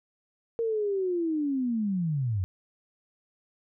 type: linear sweep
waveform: sine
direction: down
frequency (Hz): 465.5 to 87.31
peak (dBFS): -25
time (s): 0.59-2.44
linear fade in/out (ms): 0
effects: none